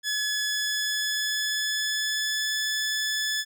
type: tone with pitch glide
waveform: 15% pulse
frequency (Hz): 1705 to 1727.8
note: G#6 to A6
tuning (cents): +45 to -32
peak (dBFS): -19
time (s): 0.03-3.45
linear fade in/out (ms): 50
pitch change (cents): +23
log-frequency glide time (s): 0.52-2.55
effects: none